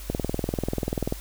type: click train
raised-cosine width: 2 ms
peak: -12 dBFS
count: 22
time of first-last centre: 0.1-1.124 s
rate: 20.5 Hz
effects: added 50 Hz sine -37 dBFS peak until 1.2 s + white hiss -44 dBFS RMS until 1.2 s